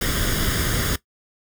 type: noise with comb filter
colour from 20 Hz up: pink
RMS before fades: -22 dBFS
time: 0.01-0.96 s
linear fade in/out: 5 ms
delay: 0.59 ms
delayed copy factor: +0.7
effects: noise-tail reverb RT60 0.1 s tail -17 dB re dry